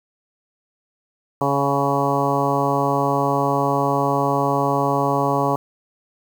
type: harmonic tone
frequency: 140 Hz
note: C#3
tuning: 18 cents sharp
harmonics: 1 / 2 / 3 / 4 / 5 / 6 / 7 / 8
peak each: -25 / -25 / -25 / -25 / -25 / -25 / -25 / -25 dBFS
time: 1.41-5.56 s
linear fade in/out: 2 ms
effects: 7-bit